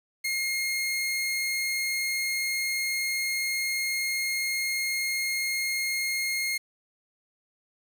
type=tone; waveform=sawtooth; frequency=2141 Hz; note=C7; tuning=39 cents sharp; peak=-23 dBFS; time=0.24-6.58 s; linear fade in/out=10 ms; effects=9-bit